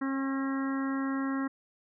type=harmonic tone; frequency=270.4 Hz; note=C#4; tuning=43 cents flat; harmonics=1 / 2 / 3 / 4 / 5 / 6 / 7; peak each=-29 / -44 / -46 / -40 / -42 / -44 / -44 dBFS; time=0.01-1.48 s; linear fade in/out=10 ms; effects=none